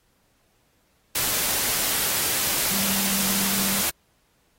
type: tone in noise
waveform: sine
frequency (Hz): 196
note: G3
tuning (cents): 0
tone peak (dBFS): -30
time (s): 2.71-3.81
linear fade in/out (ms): 5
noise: white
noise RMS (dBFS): -24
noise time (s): 1.15-3.9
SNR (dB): -9
effects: pink hiss -66 dBFS RMS until 4.58 s + AAC 48 kbps